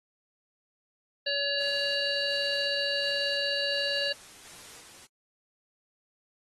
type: harmonic tone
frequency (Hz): 565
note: C#5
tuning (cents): +33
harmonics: 1 / 3 / 5 / 7 / 8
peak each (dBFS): -33 / -33 / -33 / -33 / -33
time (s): 1.26-4.13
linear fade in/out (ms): 10
type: noise with tremolo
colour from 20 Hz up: white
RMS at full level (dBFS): -47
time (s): 1.59-5.07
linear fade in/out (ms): 20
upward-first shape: square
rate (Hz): 1.4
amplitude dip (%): 30
effects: low-pass 10000 Hz 12 dB/octave + AAC 32 kbps